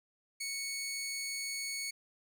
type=tone; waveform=15% pulse; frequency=2217 Hz; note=C#7; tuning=in tune; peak=-30 dBFS; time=0.4-1.91 s; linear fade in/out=10 ms; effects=none